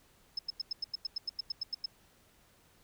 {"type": "tone bursts", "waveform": "sine", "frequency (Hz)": 5200, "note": "E8", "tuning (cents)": -24, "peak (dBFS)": -31, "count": 14, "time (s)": [0.37, 1.859], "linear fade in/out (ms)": 5, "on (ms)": 20, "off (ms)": 93, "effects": ["pink hiss -65 dBFS RMS until 2.83 s"]}